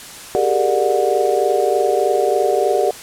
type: tone cluster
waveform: sine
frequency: 387 / 410.3 / 459 / 594 / 729 Hz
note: G4 / G#4 / A#4 / D5 / F#5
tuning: -22 / -21 / -27 / +20 / -26 cents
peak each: -20 dBFS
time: 0.35-2.91 s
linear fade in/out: 0 ms
effects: white hiss -35 dBFS RMS until 3.02 s + low-pass 11000 Hz 12 dB/octave